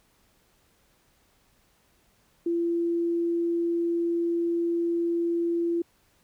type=tone; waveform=sine; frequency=339.9 Hz; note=F4; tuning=47 cents flat; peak=-23 dBFS; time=2.46-5.82 s; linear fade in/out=5 ms; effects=pink hiss -65 dBFS RMS until 6.23 s